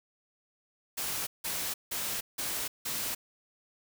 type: noise bursts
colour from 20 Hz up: white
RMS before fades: -34 dBFS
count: 5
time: 0.97-3.15 s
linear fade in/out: 10 ms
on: 300 ms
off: 170 ms
effects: none